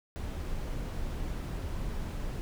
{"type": "noise", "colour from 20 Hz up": "brown", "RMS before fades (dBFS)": -35, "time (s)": [0.16, 2.41], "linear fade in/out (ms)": 0, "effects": []}